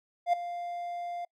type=tone with ADSR envelope; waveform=triangle; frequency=698.5 Hz; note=F5; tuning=in tune; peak=-18 dBFS; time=0.26-1.25 s; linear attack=71 ms; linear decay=6 ms; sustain=-14 dB; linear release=5 ms; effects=noise-tail reverb RT60 0.1 s tail -26 dB re dry